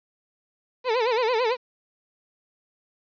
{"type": "tone with vibrato", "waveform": "30% pulse", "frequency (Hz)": 472.3, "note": "A#4", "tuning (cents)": 23, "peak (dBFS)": -18, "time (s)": [0.84, 1.57], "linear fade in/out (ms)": 50, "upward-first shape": "sine", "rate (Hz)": 9, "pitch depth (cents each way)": 150, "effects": ["resampled to 11025 Hz", "9-bit"]}